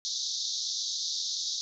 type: band-pass noise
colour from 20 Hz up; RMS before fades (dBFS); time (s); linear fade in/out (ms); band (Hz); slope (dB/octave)
pink; -33; 0.05-1.61; 0; 3600 to 6500; 96
effects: none